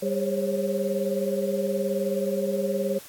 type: tone cluster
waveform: sine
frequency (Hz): 197.4 / 404.8 / 535 / 554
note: G3 / G#4 / C5 / C#5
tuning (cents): +12 / -44 / +38 / -1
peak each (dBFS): -29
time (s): 0.02-2.99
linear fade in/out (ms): 10
effects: white hiss -46 dBFS RMS until 3.08 s + AAC 64 kbps